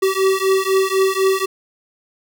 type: beating tone pair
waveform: square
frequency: 381.6 / 385.6 Hz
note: G4 / G4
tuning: -47 / -28 cents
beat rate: 4 Hz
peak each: -18 dBFS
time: 0.02-1.46 s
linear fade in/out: 10 ms
effects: none